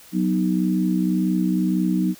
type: chord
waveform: sine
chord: B major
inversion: second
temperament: equal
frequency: 185 / 246.9 / 311.1 Hz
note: F#3 / B3 / D#4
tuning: 0 / 0 / 0 cents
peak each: -20 / -25 / -23 dBFS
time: 0.12-2.15 s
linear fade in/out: 50 ms
effects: white hiss -47 dBFS RMS until 2.19 s